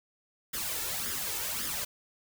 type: noise with flanger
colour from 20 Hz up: white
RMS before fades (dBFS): -34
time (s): 0.53-1.85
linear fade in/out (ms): 10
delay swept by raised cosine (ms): 0.58 to 2.28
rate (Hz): 1.8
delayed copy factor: +0.65
effects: none